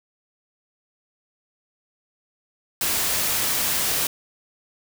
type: noise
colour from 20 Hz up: white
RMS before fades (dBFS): -23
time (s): 2.81-4.07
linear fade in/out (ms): 2
effects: none